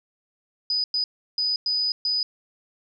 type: tone bursts at uneven times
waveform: sine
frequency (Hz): 4978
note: D#8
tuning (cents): 0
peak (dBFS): -21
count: 5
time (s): 0.7-0.84 / 0.94-1.04 / 1.38-1.56 / 1.66-1.92 / 2.05-2.23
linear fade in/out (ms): 2
effects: none